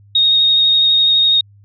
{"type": "tone with vibrato", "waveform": "sine", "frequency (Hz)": 3729, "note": "A#7", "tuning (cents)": 0, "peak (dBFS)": -9, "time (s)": [0.15, 1.41], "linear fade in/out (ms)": 5, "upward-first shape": "sine", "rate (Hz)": 12, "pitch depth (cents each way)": 13, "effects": ["added 101 Hz sine -43 dBFS peak until 1.64 s"]}